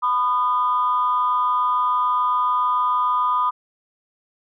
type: tone pair together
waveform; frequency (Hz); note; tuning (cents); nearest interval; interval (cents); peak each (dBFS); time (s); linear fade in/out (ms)
sine; 999 / 1225.9; B5 / D#6; +20 / -26; major third; 354; -19; 0.02-3.51; 20
effects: tanh soft clip ceiling -10 dBFS